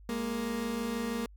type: tone pair together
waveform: 30% pulse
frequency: 207.7 / 233.9 Hz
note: G#3 / A#3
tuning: 0 / +6 cents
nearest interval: major second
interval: 206 cents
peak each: -35 / -30 dBFS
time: 0.09-1.26 s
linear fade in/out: 2 ms
effects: added 50 Hz sine -50 dBFS peak until 1.36 s